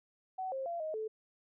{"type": "tone with pitch steps", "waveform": "sine", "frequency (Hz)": [752, 533, 684, 626, 436.2], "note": ["F#5", "C5", "F5", "D#5", "A4"], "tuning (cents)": [28, 32, -36, 10, -15], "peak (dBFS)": -35, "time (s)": [0.38, 1.08], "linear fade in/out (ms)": 10, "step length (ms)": 140, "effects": []}